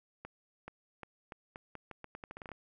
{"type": "accelerating click train", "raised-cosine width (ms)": 0.5, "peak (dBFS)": -29, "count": 16, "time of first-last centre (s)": [0.25, 2.517], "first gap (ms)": 430, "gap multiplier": 0.82, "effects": []}